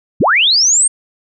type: linear sweep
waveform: sine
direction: up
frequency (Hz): 59.8 to 8750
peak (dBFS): -8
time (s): 0.2-0.88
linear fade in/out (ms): 10
effects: none